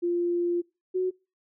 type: tone pair in turn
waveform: sine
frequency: 347.7 / 369.5 Hz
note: F4 / F#4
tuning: -8 / -2 cents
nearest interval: minor second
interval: 106 cents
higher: second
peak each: -23 dBFS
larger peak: neither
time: 0.02-0.62 / 0.94-1.11 s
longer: first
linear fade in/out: 20 ms
effects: noise-tail reverb RT60 0.3 s tail -25 dB re dry